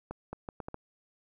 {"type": "accelerating click train", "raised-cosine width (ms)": 1, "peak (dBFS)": -24, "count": 6, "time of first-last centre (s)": [0.11, 0.744], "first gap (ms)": 220, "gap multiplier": 0.72, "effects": ["11-bit"]}